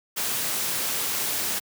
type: noise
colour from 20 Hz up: white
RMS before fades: -27 dBFS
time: 0.16-1.6 s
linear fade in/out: 20 ms
effects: high-pass 100 Hz 12 dB/octave